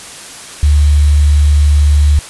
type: tone with quantisation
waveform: sine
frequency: 73.4 Hz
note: D2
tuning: in tune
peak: -5 dBFS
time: 0.63-2.19 s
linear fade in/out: 0 ms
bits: 5
effects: white hiss -30 dBFS RMS until 2.29 s + resampled to 24000 Hz